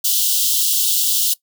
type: high-pass noise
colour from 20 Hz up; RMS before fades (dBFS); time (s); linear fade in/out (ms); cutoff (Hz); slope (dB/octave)
white; -17; 0.04-1.34; 10; 2900; 96
effects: noise-tail reverb RT60 0.1 s tail -20 dB re dry